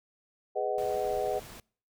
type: chord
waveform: sine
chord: G# minor seventh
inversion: none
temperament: just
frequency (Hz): 415.3 / 498.4 / 623 / 747.5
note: G#4 / B4 / D#5 / F#5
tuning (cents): 0 / +16 / +2 / +17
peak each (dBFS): -33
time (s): 0.55-1.4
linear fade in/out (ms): 20
type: noise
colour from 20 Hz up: pink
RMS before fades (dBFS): -47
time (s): 0.78-1.6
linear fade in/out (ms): 2
effects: noise-tail reverb RT60 0.5 s tail -26 dB re dry